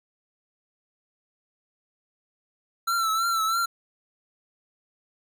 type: tone with vibrato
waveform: square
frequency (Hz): 1338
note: E6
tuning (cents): +25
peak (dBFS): -23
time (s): 2.87-3.66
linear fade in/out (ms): 10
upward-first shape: triangle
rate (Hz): 3.1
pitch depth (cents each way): 63
effects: none